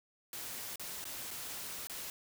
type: noise with dropouts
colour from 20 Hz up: white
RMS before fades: -43 dBFS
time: 0.33-2.1 s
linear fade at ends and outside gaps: 1 ms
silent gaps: 0.758-0.796 / 1.042-1.053 / 1.307-1.311 / 1.871-1.897 s
effects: none